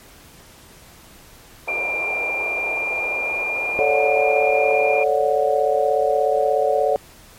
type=band-pass noise; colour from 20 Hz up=white; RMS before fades=-31 dBFS; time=1.67-5.04 s; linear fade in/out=10 ms; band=420 to 830 Hz; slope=24 dB/octave
type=tone with pitch glide; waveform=sine; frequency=2382 to 2408 Hz; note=D7 to D7; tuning=+24 to +43 cents; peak=-21 dBFS; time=1.68-5.04 s; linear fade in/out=5 ms; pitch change=+19 cents; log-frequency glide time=2.18-3.88 s
type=chord; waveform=sine; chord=D major seventh; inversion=second; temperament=just; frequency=440.5 / 550.6 / 587.3 / 734.2 Hz; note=A4 / C#5 / D5 / F#5; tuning=+2 / -12 / 0 / -14 cents; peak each=-21 dBFS; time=3.79-6.96 s; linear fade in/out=0 ms
effects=pink hiss -46 dBFS RMS until 7.38 s + MP3 64 kbps